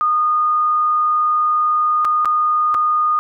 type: tone with dropouts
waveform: sine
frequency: 1227 Hz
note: D#6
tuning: 25 cents flat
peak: -13 dBFS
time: 0.01-3.19 s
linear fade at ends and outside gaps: 0 ms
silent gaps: 2.047-2.051 / 2.248-2.256 / 2.743-2.748 s
effects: none